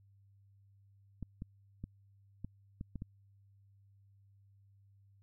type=clicks; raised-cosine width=5 ms; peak=-29 dBFS; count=7; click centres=1.227 / 1.421 / 1.84 / 2.446 / 2.811 / 2.957 / 3.021 s; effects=added 99 Hz sine -62 dBFS peak until 5.22 s